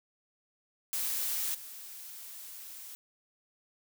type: noise with level steps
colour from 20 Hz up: blue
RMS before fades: -33 / -46 dBFS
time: 0.93-2.95 s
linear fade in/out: 0 ms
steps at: 1.54 s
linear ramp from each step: 10 ms
effects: none